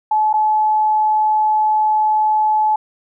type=tone with dropouts; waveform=sine; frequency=859 Hz; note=A5; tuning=42 cents flat; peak=-12 dBFS; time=0.11-2.76 s; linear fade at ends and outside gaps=5 ms; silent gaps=0.33-0.338 s; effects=none